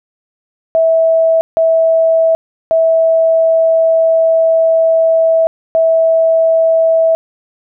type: tone bursts at uneven times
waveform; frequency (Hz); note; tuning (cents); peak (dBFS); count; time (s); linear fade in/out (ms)
sine; 652; E5; -19; -7; 4; 0.75-1.41 / 1.57-2.35 / 2.71-5.47 / 5.75-7.15; 0
effects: none